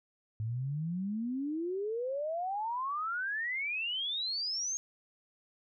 sine exponential sweep, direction up, 105.9 to 6570 Hz, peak -32 dBFS, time 0.4-4.77 s, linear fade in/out 0 ms, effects none

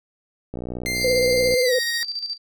click train, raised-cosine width 2 ms, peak -17 dBFS, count 62, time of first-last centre 0.54-1.54 s, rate 61 Hz
sawtooth tone with pitch glide, 2093 to 1875.5 Hz, C7 to A#6, 0 to +10 cents, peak -20 dBFS, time 0.86-2.03 s, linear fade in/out 0 ms, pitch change -190 cents, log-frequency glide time 1.63-1.73 s
sine tone with tremolo, 4671 Hz, D8, 10 cents flat, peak -24 dBFS, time 0.94-2.38 s, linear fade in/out 50 ms, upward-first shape square, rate 14 Hz, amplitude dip 60%
sine tone with vibrato, 502 Hz, B4, 28 cents sharp, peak -17 dBFS, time 1.04-1.79 s, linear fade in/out 5 ms, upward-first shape sine, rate 17 Hz, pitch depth 52 cents each way
effects none

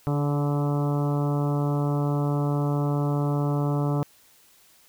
harmonic tone with a mistuned harmonic, 144.9 Hz, D3, 23 cents flat, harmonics 1 / 2 / 3 / 4 / 5 / 6 / 7 / 8 / 9, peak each -23 / -29 / -33 / -35 / -37 / -39 / -40 / -41 / -42 dBFS, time 0.07-4.03 s, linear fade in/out 0 ms, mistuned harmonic 3, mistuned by -18 cents, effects white hiss -57 dBFS RMS until 4.88 s

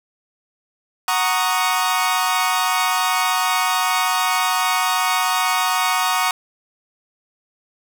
sawtooth chord, D# minor seventh, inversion first, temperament equal, 740 / 932.3 / 1108.7 / 1244.5 Hz, F#5 / A#5 / C#6 / D#6, 0 / 0 / 0 / 0 cents, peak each -19 dBFS, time 1.08-6.31 s, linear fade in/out 2 ms, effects 8-bit

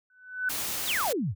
sine tone with exponential growth, 1500 Hz, F#6, 23 cents sharp, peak -22 dBFS, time 0.1-0.49 s, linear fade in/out 2 ms, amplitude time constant 83 ms
white noise, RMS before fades -32 dBFS, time 0.49-1.13 s, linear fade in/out 10 ms
sine exponential sweep, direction down, 4615 to 79.2 Hz, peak -26 dBFS, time 0.85-1.35 s, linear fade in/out 50 ms
effects none

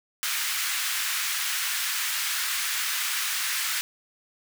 pink high-pass noise, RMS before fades -28 dBFS, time 0.23-3.81 s, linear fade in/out 0 ms, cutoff 1400 Hz, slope 24 dB/octave, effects none

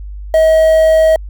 triangle tone with quantisation, 638 Hz, D#5, 43 cents sharp, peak -4 dBFS, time 0.34-1.16 s, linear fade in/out 2 ms, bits 5, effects added 50 Hz sine -24 dBFS peak until 1.29 s

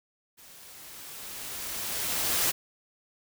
white noise with level ramp, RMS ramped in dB -52 to -25 dBFS, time 0.37-2.52 s, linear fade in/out 20 ms, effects none

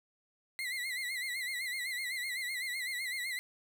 35% pulse tone with vibrato, 2039 Hz, C7, 45 cents flat, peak -33 dBFS, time 0.59-3.39 s, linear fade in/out 0 ms, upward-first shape sine, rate 7.9 Hz, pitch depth 95 cents each way, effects 12-bit

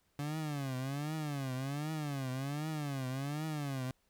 30% pulse tone with vibrato, 142.1 Hz, C#3, 43 cents sharp, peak -33 dBFS, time 0.19-3.91 s, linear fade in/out 2 ms, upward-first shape triangle, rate 1.3 Hz, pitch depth 200 cents each way, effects pink hiss -75 dBFS RMS until 4.09 s

